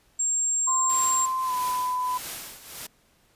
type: tone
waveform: sine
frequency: 7459 Hz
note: A#8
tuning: in tune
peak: -22 dBFS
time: 0.19-1.26 s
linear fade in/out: 10 ms
type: tone with pitch glide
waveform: sine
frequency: 1039 to 1001.9 Hz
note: C6 to B5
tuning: -12 to +25 cents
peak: -24 dBFS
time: 0.67-2.18 s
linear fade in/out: 10 ms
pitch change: -63 cents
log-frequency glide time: 1.45-1.53 s
type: noise with tremolo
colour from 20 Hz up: white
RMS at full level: -34 dBFS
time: 0.89-2.87 s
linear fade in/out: 10 ms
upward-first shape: triangle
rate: 1.6 Hz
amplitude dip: 80%
effects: pink hiss -63 dBFS RMS until 3.35 s + resampled to 32000 Hz